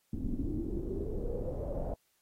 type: noise with low-pass filter sweep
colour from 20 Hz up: brown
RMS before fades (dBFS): -35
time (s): 0.13-1.94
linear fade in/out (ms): 5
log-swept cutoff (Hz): 250 to 650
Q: 6.6
effects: white hiss -74 dBFS RMS until 2.21 s + AAC 48 kbps